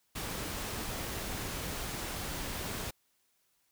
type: noise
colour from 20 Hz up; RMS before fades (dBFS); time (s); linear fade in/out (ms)
pink; -38; 0.15-2.91; 10
effects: white hiss -74 dBFS RMS until 3.71 s